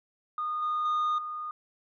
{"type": "tone with level steps", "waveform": "sine", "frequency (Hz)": 1227, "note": "D#6", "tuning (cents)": -25, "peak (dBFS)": [-28, -25, -22, -33], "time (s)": [0.38, 1.51], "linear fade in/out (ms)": 2, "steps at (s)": [0.62, 0.85, 1.18], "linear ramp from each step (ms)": 5, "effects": ["tanh soft clip ceiling -24 dBFS"]}